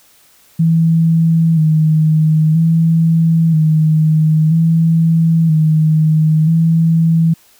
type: tone with vibrato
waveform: sine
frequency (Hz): 160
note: D#3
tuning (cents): +49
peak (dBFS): -8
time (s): 0.59-7.34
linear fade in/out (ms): 10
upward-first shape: square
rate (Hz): 0.51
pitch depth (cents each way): 41
effects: white hiss -49 dBFS RMS until 7.59 s